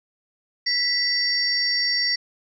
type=tone cluster; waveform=sine; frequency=1972 / 4608 / 5550 Hz; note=B6 / D8 / F8; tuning=-3 / -34 / -12 cents; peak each=-25 / -23 / -24 dBFS; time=0.66-2.16 s; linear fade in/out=10 ms; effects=none